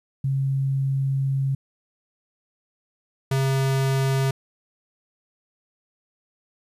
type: tone pair in turn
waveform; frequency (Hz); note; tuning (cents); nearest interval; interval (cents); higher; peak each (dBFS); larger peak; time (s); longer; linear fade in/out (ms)
sine / square; 135.8 / 134.63; C#3 / C3; -35 / +50; unison; 15; first; -20; neither; 0.24-1.55 / 3.31-4.31; first; 5
effects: resampled to 32000 Hz + 10-bit